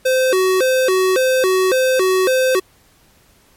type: tone with vibrato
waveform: square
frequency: 440 Hz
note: A4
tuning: in tune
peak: -13 dBFS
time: 0.05-2.6 s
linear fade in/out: 10 ms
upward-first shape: square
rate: 1.8 Hz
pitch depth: 280 cents each way
effects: pink hiss -53 dBFS RMS until 3.56 s + MP3 64 kbps